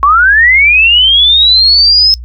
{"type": "linear sweep", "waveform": "sine", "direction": "up", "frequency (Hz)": [1087, 5210], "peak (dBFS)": -3, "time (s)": [0.03, 2.14], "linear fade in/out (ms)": 0, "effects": ["noise-tail reverb RT60 0.1 s tail -23 dB re dry", "added 60 Hz sine -22 dBFS peak until 2.24 s"]}